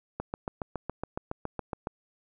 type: click train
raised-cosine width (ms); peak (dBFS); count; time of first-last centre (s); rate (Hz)
1; -18; 13; 0.2-1.871; 7.18
effects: none